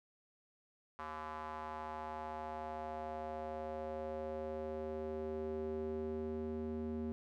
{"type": "tone with band-pass filter sweep", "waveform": "square", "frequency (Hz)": 77.78, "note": "D#2", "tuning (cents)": 0, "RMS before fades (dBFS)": -42, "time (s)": [0.99, 7.12], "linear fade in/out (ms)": 0, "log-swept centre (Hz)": [1100, 290], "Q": 3, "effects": []}